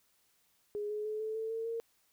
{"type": "tone with pitch steps", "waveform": "sine", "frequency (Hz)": [415.3, 422.3, 429.4, 436.7, 444.1, 451.6, 459.2], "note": ["G#4", "G#4", "A4", "A4", "A4", "A4", "A#4"], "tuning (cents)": [0, 29, -42, -13, 16, 45, -26], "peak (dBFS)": -34, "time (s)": [0.75, 1.8], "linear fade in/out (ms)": 0, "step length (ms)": 150, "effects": ["white hiss -72 dBFS RMS until 2.12 s"]}